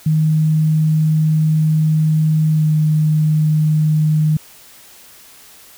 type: tone with pitch glide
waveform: sine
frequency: 156 to 154.21 Hz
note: D#3 to D#3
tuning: +5 to -15 cents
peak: -11 dBFS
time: 0.06-4.37 s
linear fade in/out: 5 ms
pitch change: -20 cents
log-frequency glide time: 2.52-2.65 s
effects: white hiss -43 dBFS RMS until 5.77 s